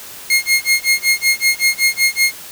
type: tone with tremolo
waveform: sawtooth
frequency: 2145 Hz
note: C7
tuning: 42 cents sharp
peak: -6 dBFS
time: 0.3-2.32 s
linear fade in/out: 2 ms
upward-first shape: sine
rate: 5.3 Hz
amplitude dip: 100%
effects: white hiss -34 dBFS RMS until 2.51 s